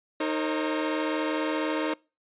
sawtooth tone cluster, 311.1 / 459.5 / 538 Hz, D#4 / A#4 / C5, 0 / -25 / +48 cents, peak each -24 / -29 / -28 dBFS, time 0.2-1.94 s, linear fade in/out 5 ms, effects noise-tail reverb RT60 0.3 s tail -25 dB re dry + resampled to 8000 Hz

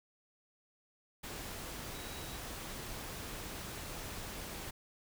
sine tone in noise, 3872 Hz, B7, 35 cents flat, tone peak -54 dBFS, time 1.94-2.37 s, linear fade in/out 10 ms, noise pink, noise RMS -44 dBFS, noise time 1.23-4.71 s, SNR -13 dB, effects none

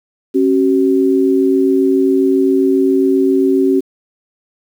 sine tone pair together, 271.9 / 379.3 Hz, C#4 / F#4, -33 / +43 cents, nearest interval tritone, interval 576 cents, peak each -12 dBFS, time 0.34-3.81 s, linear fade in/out 20 ms, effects 7-bit

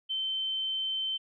sine tone, 3091 Hz, G7, 25 cents flat, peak -29 dBFS, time 0.09-1.18 s, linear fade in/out 20 ms, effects none

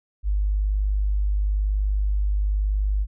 sine tone, 50.5 Hz, G#1, 48 cents flat, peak -19 dBFS, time 0.23-3.07 s, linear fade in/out 50 ms, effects none

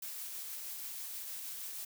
blue noise with tremolo, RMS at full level -42 dBFS, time 0.02-1.85 s, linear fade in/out 5 ms, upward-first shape triangle, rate 6.3 Hz, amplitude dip 25%, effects none

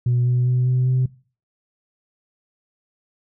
sine tone with pitch steps, 122.4 / 123.89 / 125.41 / 126.94 / 128.49 Hz, B2 / B2 / B2 / B2 / C3, -15 / +6 / +27 / +48 / -31 cents, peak -14 dBFS, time 0.06-1.06 s, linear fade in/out 5 ms, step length 200 ms, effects noise-tail reverb RT60 0.4 s tail -22 dB re dry + tanh soft clip ceiling -13 dBFS

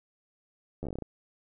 slowing click train, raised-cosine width 2 ms, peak -23 dBFS, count 10, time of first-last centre 0.83-1.023 s, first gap 11 ms, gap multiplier 1.16, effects none

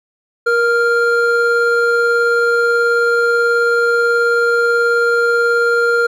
triangle tone pair together, 471.8 / 1396.9 Hz, A#4 / F6, +21 / 0 cents, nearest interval octave + perfect fifth, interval 1879 cents, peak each -12 dBFS, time 0.46-6.07 s, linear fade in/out 10 ms, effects none

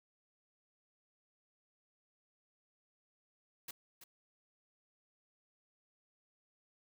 white noise with echo, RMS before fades -45 dBFS, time 3.68-3.71 s, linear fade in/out 5 ms, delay 330 ms, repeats 1, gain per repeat -10 dB, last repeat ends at 4.04 s, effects none

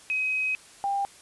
sine tone pair in turn, 2531 / 797.2 Hz, D#7 / G5, +29 / +29 cents, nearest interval octave + minor sixth, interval 2000 cents, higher first, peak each -24 dBFS, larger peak neither, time 0.1-0.55 / 0.84-1.05 s, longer first, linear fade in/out 0 ms, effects white hiss -51 dBFS RMS until 1.21 s + resampled to 24000 Hz

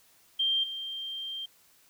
sine tone with level steps, 3170 Hz, G7, 19 cents sharp, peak -24 / -34 dBFS, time 0.39-1.46 s, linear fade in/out 10 ms, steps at 0.63 s, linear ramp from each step 10 ms, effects white hiss -62 dBFS RMS until 1.89 s

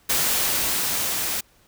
white noise with level ramp, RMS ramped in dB -21 to -26 dBFS, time 0.09-1.41 s, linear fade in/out 10 ms, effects pink hiss -58 dBFS RMS until 1.67 s

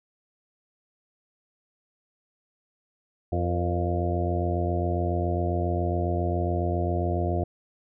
harmonic tone with a mistuned harmonic, 87.31 Hz, F2, in tune, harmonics 1 / 2 / 3 / 4 / 5 / 6 / 7 / 8, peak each -26 / -33 / -36 / -31 / -37 / -39 / -34 / -32 dBFS, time 3.32-7.44 s, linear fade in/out 5 ms, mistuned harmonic 5, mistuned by +72 cents, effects none

